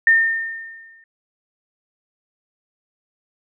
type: tone with exponential decay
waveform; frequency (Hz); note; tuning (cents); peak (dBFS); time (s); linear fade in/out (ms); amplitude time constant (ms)
sine; 1816; A#6; -46; -8; 0.07-1.04; 2; 210
effects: none